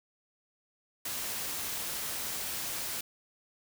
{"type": "noise", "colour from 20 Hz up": "white", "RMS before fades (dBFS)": -36, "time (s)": [1.05, 3.01], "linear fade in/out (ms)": 5, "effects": []}